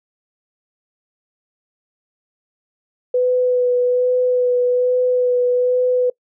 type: tone with vibrato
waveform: sine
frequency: 497.4 Hz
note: B4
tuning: 12 cents sharp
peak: -13 dBFS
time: 3.14-6.1 s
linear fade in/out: 5 ms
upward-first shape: sine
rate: 1.2 Hz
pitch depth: 15 cents each way
effects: noise-tail reverb RT60 0.1 s tail -24 dB re dry